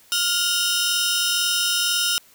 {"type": "tone cluster", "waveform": "sawtooth", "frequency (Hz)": [1408, 2858, 3043, 3727, 5240], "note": ["F6", "F7", "F#7", "A#7", "E8"], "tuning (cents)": [14, 39, 48, -1, -11], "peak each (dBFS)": -23, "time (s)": [0.12, 2.18], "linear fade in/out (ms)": 0, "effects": ["white hiss -53 dBFS RMS until 2.34 s"]}